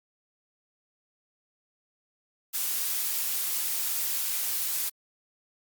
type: noise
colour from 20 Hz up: blue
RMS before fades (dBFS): -29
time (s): 2.53-4.9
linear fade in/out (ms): 20
effects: Opus 48 kbps